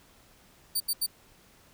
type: tone bursts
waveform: 15% pulse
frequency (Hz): 4601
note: D8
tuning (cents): -36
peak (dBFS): -19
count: 3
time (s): 0.75-1.065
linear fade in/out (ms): 10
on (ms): 53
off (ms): 78
effects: pink hiss -59 dBFS RMS until 1.73 s